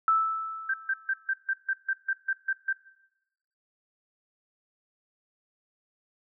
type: tone with exponential decay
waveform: sine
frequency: 1315 Hz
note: E6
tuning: 5 cents flat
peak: -18 dBFS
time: 0.08-1.33 s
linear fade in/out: 1 ms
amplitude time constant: 270 ms
type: tone bursts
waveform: sine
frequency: 1568 Hz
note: G6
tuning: in tune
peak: -24 dBFS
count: 11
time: 0.69-2.729 s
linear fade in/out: 5 ms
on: 49 ms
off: 150 ms
effects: noise-tail reverb RT60 0.9 s tail -18 dB re dry